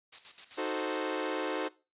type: noise with tremolo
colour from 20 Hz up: blue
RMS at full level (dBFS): -40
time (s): 0.12-1.01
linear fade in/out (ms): 10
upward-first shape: square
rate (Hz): 7.7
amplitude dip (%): 70
type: chord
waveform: sawtooth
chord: D# diminished seventh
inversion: none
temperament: equal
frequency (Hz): 311.1 / 370 / 440 / 523.3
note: D#4 / F#4 / A4 / C5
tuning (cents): 0 / 0 / 0 / 0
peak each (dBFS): -33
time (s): 0.57-1.69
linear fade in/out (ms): 20
effects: noise-tail reverb RT60 0.3 s tail -20 dB re dry + resampled to 8000 Hz